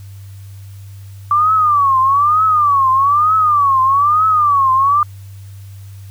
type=tone with vibrato; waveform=sine; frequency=1161 Hz; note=D6; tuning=20 cents flat; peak=-9 dBFS; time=1.31-5.03 s; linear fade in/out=2 ms; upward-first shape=triangle; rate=1.1 Hz; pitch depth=200 cents each way; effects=added 98 Hz sine -31 dBFS peak until 6.1 s + white hiss -49 dBFS RMS until 6.1 s